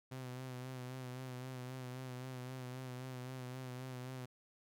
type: tone with vibrato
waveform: sawtooth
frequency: 127.7 Hz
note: C3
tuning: 42 cents flat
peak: -40 dBFS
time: 0.11-4.26 s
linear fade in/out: 10 ms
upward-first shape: sine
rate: 3.8 Hz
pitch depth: 37 cents each way
effects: none